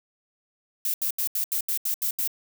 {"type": "noise bursts", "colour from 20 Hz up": "violet", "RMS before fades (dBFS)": -26, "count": 9, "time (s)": [0.85, 2.276], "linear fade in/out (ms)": 2, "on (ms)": 90, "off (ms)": 77, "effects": []}